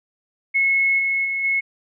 sine tone with level steps, 2183 Hz, C#7, 27 cents flat, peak -15 / -18 / -21 / -17 dBFS, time 0.54-1.61 s, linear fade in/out 20 ms, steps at 0.98 / 1.24 / 1.43 s, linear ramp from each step 20 ms, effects none

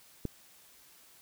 click, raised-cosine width 3 ms, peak -20 dBFS, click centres 0.253 s, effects white hiss -59 dBFS RMS until 1.21 s

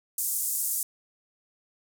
white band-pass noise, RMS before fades -29 dBFS, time 0.18-0.83 s, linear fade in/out 2 ms, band 7500 to 14000 Hz, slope 24 dB/octave, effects none

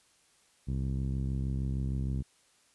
10% pulse tone with low-pass filter, 66.5 Hz, C2, 29 cents sharp, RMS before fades -32 dBFS, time 0.67-2.23 s, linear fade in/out 20 ms, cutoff 150 Hz, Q 0.91, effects white hiss -66 dBFS RMS until 2.74 s + resampled to 24000 Hz

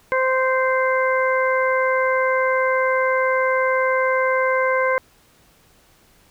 harmonic tone, 520 Hz, C5, 11 cents flat, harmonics 1 / 2 / 3 / 4, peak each -19 / -22 / -24 / -25 dBFS, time 0.12-4.98 s, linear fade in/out 0 ms, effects pink hiss -55 dBFS RMS until 6.3 s

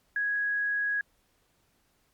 sine tone, 1661.2 Hz, G#6, in tune, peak -26 dBFS, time 0.16-1.01 s, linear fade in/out 2 ms, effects pink hiss -70 dBFS RMS until 2.13 s + Opus 48 kbps

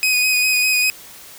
sawtooth tone with vibrato, 2500 Hz, D#7, 8 cents sharp, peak -11 dBFS, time 0.03-0.9 s, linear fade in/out 0 ms, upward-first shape square, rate 5 Hz, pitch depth 15 cents each way, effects white hiss -40 dBFS RMS until 1.38 s

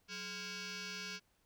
sine tone with frequency modulation, 1400 Hz, F6, 4 cents sharp, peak -39 dBFS, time 0.08-1.2 s, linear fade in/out 50 ms, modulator 608 Hz, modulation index 7.1, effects tanh soft clip ceiling -41 dBFS + pink hiss -75 dBFS RMS until 1.45 s

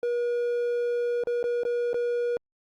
triangle tone with dropouts, 480 Hz, B4, 49 cents flat, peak -22 dBFS, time 0.03-2.37 s, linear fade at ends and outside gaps 1 ms, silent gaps 1.237-1.271 / 1.429-1.44 / 1.634-1.651 / 1.932-1.943 s, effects Opus 48 kbps

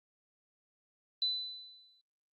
sine tone with exponential decay, 4000 Hz, B7, 21 cents sharp, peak -27 dBFS, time 1.22-2.01 s, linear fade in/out 1 ms, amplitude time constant 170 ms, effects Opus 24 kbps

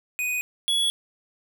square tone pair in turn, 2489 / 3374 Hz, D#7 / G#7, 0 / +27 cents, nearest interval perfect fourth, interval 527 cents, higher second, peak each -25 / -21 dBFS, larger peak second, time 0.19-0.41 / 0.68-0.9 s, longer neither, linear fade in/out 0 ms, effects none

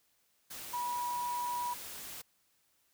sine tone in noise, 972 Hz, B5, 28 cents flat, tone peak -33 dBFS, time 0.73-1.74 s, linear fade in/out 10 ms, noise white, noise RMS -45 dBFS, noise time 0.5-2.22 s, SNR +9 dB, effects white hiss -73 dBFS RMS until 2.93 s

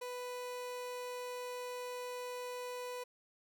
30% pulse tone, 495.3 Hz, B4, 5 cents sharp, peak -38 dBFS, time 0.01-3.04 s, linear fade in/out 10 ms, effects none

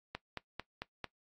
click train, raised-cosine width 0.3 ms, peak -22 dBFS, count 5, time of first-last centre 0.15-1.043 s, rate 4.48 Hz, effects noise-tail reverb RT60 0.1 s tail -18 dB re dry + AAC 64 kbps

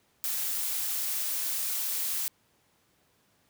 blue noise, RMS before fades -31 dBFS, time 0.24-2.28 s, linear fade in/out 0 ms, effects pink hiss -68 dBFS RMS until 3.49 s + high-pass 80 Hz 12 dB/octave

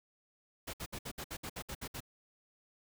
pink noise bursts, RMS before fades -42 dBFS, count 11, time 0.67-2.005 s, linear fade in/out 10 ms, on 65 ms, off 62 ms, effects none

